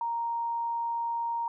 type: tone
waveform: sine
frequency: 932.3 Hz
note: A#5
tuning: in tune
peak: -28 dBFS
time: 0.01-1.48 s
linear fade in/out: 2 ms
effects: none